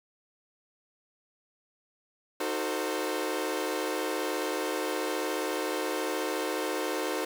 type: chord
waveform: sawtooth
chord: D# diminished seventh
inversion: none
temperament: equal with one note detuned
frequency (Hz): 311.1 / 370 / 449.2 / 523.3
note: D#4 / F#4 / A4 / C5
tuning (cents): 0 / 0 / +36 / 0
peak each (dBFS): -31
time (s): 2.4-7.25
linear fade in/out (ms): 5
effects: 8-bit